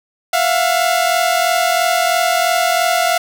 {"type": "tone pair together", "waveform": "sawtooth", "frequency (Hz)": [673, 716], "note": ["E5", "F5"], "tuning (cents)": [36, 43], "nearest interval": "minor second", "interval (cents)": 107, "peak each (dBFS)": -12, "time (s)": [0.33, 3.18], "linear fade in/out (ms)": 5, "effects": []}